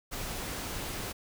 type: noise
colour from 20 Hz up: pink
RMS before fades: -37 dBFS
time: 0.11-1.13 s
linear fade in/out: 20 ms
effects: none